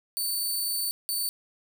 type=tone bursts at uneven times; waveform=10% pulse; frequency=4524 Hz; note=C#8; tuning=34 cents sharp; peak=-20 dBFS; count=2; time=0.17-0.91 / 1.09-1.29 s; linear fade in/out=0 ms; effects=none